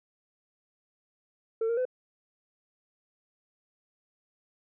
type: tone with pitch steps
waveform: sine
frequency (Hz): 449.8 / 465.1 / 507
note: A4 / A#4 / B4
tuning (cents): +38 / -4 / +45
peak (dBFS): -23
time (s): 1.61-1.853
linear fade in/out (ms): 5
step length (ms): 81
effects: tanh soft clip ceiling -24 dBFS